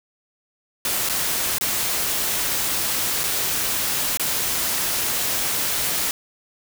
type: noise with dropouts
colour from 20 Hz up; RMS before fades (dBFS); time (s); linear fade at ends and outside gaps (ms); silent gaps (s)
white; -23; 0.85-6.11; 1; 1.089-1.096 / 1.584-1.61 / 3.234-3.238 / 4.172-4.196
effects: none